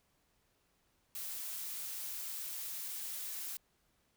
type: noise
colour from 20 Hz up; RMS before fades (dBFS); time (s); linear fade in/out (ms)
blue; -42; 1.15-3.57; 2
effects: pink hiss -75 dBFS RMS until 4.16 s